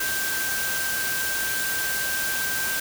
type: tone in noise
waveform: sine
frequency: 1568 Hz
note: G6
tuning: in tune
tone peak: -27 dBFS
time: 0-2.8 s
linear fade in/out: 5 ms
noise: white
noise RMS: -28 dBFS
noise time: 0-2.8 s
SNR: -2 dB
effects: none